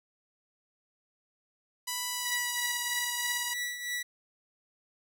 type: tone with pitch glide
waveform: 5% pulse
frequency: 987.8 to 966.4 Hz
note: B5 to B5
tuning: 0 to -38 cents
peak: -20 dBFS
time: 1.87-3.54 s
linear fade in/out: 10 ms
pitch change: -38 cents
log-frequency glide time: 2.1-2.65 s
type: tone with tremolo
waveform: sawtooth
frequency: 1951 Hz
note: B6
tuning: 22 cents flat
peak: -27 dBFS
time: 2.25-4.03 s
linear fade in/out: 10 ms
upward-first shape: triangle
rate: 3.1 Hz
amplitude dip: 65%
effects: none